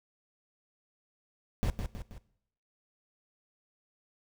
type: noise with echo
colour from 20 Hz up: brown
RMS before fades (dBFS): -28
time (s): 1.63-1.7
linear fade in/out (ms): 0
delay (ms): 160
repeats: 3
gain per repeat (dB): -6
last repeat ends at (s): 2.18
effects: noise-tail reverb RT60 0.7 s tail -18 dB re dry